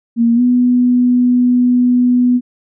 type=tone with pitch glide; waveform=sine; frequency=233.1 to 247 Hz; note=A#3 to B3; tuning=0 to 0 cents; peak=-8 dBFS; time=0.16-2.41 s; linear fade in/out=50 ms; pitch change=+100 cents; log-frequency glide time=0.35-0.41 s; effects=none